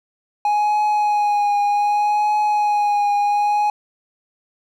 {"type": "tone with vibrato", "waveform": "triangle", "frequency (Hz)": 830.6, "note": "G#5", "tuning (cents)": 0, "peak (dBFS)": -13, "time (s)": [0.45, 3.7], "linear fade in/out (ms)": 2, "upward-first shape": "triangle", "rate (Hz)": 0.65, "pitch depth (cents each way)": 27, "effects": []}